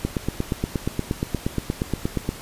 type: click train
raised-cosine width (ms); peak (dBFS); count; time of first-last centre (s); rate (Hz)
3; -9; 20; 0.05-2.291; 8.48
effects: pink hiss -39 dBFS RMS until 2.41 s + resampled to 32000 Hz